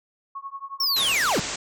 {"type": "tone with tremolo", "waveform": "sine", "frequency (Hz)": 1100, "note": "C#6", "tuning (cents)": -14, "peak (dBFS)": -29, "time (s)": [0.35, 1.14], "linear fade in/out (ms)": 5, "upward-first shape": "triangle", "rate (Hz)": 11, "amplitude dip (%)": 100}
{"type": "linear sweep", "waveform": "square", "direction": "down", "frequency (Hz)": [5588, 86.2], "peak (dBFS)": -21, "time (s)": [0.8, 1.4], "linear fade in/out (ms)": 5}
{"type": "low-pass noise", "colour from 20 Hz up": "white", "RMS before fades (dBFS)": -31, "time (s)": [0.96, 1.56], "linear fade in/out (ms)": 5, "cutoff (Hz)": 7900, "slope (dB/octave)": 96}
{"effects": []}